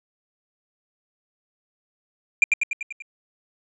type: tone with echo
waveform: triangle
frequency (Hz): 2393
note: D7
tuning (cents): +32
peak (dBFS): -9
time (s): 2.42-2.44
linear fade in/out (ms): 2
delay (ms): 97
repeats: 6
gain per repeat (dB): -4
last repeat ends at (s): 3.022
effects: resampled to 22050 Hz